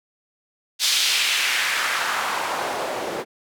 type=noise with band-pass filter sweep; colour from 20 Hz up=white; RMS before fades=-23 dBFS; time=0.79-3.25 s; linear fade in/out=50 ms; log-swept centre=4300 to 430 Hz; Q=1.6; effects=none